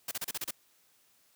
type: noise bursts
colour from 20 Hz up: white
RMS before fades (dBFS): -35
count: 7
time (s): 0.08-0.509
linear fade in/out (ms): 5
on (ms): 33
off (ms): 33
effects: white hiss -67 dBFS RMS until 1.35 s + high-pass 80 Hz 12 dB/octave